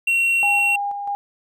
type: tone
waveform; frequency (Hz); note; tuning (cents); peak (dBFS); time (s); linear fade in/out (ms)
triangle; 2733; F7; -38; -14; 0.07-0.76; 5
type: tone with tremolo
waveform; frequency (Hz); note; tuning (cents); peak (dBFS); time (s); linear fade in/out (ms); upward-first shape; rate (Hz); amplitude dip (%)
sine; 810; G#5; -43; -21; 0.43-1.15; 0; square; 3.1; 40
effects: none